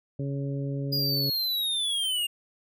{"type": "harmonic tone", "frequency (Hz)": 139.2, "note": "C#3", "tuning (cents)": 8, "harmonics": [1, 2, 3, 4], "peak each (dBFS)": [-29, -35, -39, -41], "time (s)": [0.19, 1.3], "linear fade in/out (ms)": 5}
{"type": "linear sweep", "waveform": "square", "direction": "down", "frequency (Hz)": [4904, 2794], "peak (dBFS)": -26, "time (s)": [0.92, 2.27], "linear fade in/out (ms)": 10}
{"effects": []}